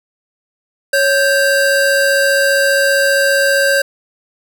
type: tone pair together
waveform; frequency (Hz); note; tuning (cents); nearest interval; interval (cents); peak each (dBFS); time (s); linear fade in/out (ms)
square; 554.4 / 1568.1; C#5 / G6; 0 / 0; octave + tritone; 1800; -14; 0.93-3.82; 5
effects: none